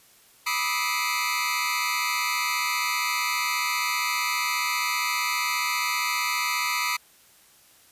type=tone cluster; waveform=25% pulse; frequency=980 / 1205 / 1280 / 2096 / 2299 Hz; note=B5 / D6 / D#6 / C7 / D7; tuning=-14 / +44 / +49 / +2 / -37 cents; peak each=-27 dBFS; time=0.46-6.97 s; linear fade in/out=10 ms; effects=white hiss -56 dBFS RMS until 7.91 s + resampled to 32000 Hz